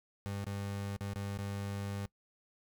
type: tone with dropouts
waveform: 30% pulse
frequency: 100 Hz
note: G2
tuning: 35 cents sharp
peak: -34 dBFS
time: 0.26-2.06 s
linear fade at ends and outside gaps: 0 ms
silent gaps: 0.442-0.466 / 0.963-1.008 / 1.133-1.159 / 1.373-1.388 s
effects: noise-tail reverb RT60 0.1 s tail -22 dB re dry